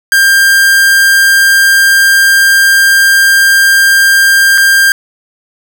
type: tone with dropouts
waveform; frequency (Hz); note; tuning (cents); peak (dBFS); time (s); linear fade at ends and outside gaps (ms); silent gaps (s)
45% pulse; 1594; G6; +28; -4; 0.12-4.92; 1; 4.577-4.58
effects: none